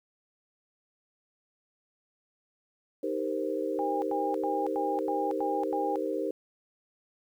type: chord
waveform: sine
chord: C minor seventh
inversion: first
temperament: equal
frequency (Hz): 311.1 / 392 / 466.2 / 523.3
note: Eb4 / G4 / Bb4 / C5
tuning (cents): 0 / 0 / 0 / 0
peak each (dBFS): -34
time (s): 3.03-6.31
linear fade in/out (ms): 5
type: tone bursts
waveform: sine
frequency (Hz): 808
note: G#5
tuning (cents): -48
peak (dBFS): -30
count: 7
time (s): 3.79-5.958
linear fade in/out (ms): 0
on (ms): 230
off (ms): 93
effects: 10-bit